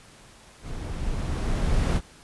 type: noise with level ramp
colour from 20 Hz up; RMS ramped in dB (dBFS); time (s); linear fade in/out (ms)
brown; -34 to -20; 0.62-2.01; 50
effects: pink hiss -51 dBFS RMS until 2.23 s + resampled to 24000 Hz